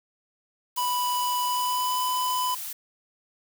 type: noise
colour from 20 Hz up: blue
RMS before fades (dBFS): -35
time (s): 0.76-2.73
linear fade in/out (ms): 5
type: tone with pitch glide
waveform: square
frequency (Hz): 987.8 to 1002.7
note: B5 to B5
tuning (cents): 0 to +26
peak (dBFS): -25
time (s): 0.77-2.55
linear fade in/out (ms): 10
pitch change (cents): +26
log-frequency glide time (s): 1.41-2.04
effects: none